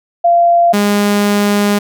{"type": "tone pair in turn", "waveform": ["sine", "sawtooth"], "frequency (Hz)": [689, 204.8], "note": ["F5", "G#3"], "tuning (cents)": [-24, -24], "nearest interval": "octave + major sixth", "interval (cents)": 2100, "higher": "first", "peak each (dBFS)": -6, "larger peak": "neither", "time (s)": [[0.24, 0.73], [0.73, 1.79]], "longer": "second", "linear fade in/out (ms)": 10, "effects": []}